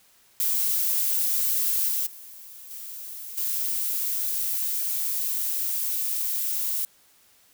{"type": "noise with level steps", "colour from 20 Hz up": "violet", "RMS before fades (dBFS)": [-24, -26, -44, -38, -27], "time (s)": [0.4, 6.85], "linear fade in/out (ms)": 0, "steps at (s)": [1.88, 2.06, 2.7, 3.37], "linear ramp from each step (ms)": 10, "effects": ["white hiss -59 dBFS RMS until 7.53 s"]}